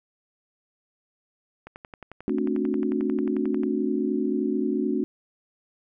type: click train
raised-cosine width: 0.5 ms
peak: -25 dBFS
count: 23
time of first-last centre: 1.67-3.634 s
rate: 11.2 Hz
type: chord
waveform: sine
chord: D dominant seventh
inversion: second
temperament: just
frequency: 220.2 / 264.3 / 293.7 / 367.1 Hz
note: A3 / C4 / D4 / F#4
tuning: +2 / +18 / 0 / -14 cents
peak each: -28 dBFS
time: 2.28-5.04 s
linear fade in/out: 0 ms
effects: none